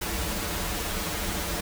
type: noise with comb filter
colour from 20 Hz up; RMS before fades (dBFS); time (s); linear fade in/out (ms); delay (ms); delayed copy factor
pink; -30; 0.01-1.61; 10; 7.7; -0.9
effects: none

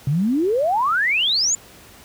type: exponential sweep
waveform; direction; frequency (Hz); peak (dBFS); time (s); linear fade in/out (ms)
sine; up; 130.81 to 7210; -16; 0.07-1.55; 2
effects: pink hiss -45 dBFS RMS until 2.04 s + high-pass 60 Hz 12 dB/octave

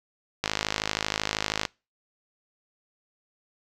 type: click train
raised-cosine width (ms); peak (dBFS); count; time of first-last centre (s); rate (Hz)
0.2; -7; 65; 0.44-1.652; 52.8
effects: noise-tail reverb RT60 0.3 s tail -26 dB re dry

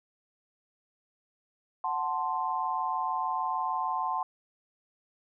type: chord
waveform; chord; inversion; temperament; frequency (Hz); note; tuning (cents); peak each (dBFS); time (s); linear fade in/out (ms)
sine; F# diminished; none; equal; 740 / 880 / 1046.5; F#5 / A5 / C6; 0 / 0 / 0; -34 / -32 / -31; 1.84-4.23; 2
effects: none

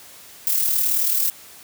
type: noise with amplitude modulation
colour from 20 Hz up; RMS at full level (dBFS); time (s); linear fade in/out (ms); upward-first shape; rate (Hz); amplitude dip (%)
violet; -18; 0.47-1.3; 0; sine; 38.5; 45
effects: white hiss -44 dBFS RMS until 1.63 s + high-pass 60 Hz 12 dB/octave

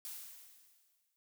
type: noise with exponential decay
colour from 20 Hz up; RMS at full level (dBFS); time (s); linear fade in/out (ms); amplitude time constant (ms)
blue; -43; 0.05-1.16; 0; 240
effects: none

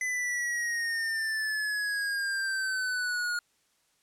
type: exponential sweep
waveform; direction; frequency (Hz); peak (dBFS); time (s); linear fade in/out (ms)
square; down; 2018 to 1431; -29; 0.01-3.39; 2
effects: white hiss -70 dBFS RMS until 4.02 s + low-pass 10000 Hz 12 dB/octave

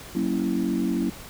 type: chord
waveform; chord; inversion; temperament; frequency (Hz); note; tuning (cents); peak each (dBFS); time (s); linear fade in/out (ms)
sine; F# dominant seventh; none; equal with one note detuned; 188.45 / 233.1 / 277.2 / 329.6; F#3 / A#3 / C#4 / E4; +32 / 0 / 0 / 0; -27; 0.15-1.1; 5
effects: tanh soft clip ceiling -14 dBFS + pink hiss -42 dBFS RMS until 1.29 s

